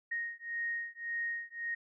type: beating tone pair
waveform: sine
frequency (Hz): 1864.7 / 1866.5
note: A#6 / A#6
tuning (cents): 0 / +2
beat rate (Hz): 1.8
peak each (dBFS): -38 / -38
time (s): 0.11-1.75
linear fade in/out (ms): 10
effects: none